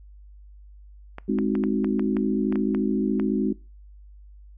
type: clicks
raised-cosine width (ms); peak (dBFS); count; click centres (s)
0.5; -20; 11; 1.184 / 1.387 / 1.553 / 1.638 / 1.845 / 1.995 / 2.168 / 2.525 / 2.557 / 2.748 / 3.198
type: chord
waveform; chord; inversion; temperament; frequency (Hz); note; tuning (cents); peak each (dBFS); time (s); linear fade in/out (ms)
sine; Ab dominant seventh; none; equal; 207.7 / 261.6 / 311.1 / 370; Ab3 / C4 / Eb4 / Gb4; 0 / 0 / 0 / 0; -24 / -26 / -29 / -28; 1.28-3.53; 10
effects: noise-tail reverb RT60 0.3 s tail -23 dB re dry + added 50 Hz sine -44 dBFS peak until 4.57 s